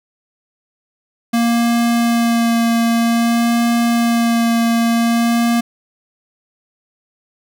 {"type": "tone with vibrato", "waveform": "square", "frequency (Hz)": 233.1, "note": "A#3", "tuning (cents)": 0, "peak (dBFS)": -13, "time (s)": [1.33, 5.61], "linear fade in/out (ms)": 10, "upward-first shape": "sine", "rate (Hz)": 0.52, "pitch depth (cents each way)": 13, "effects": []}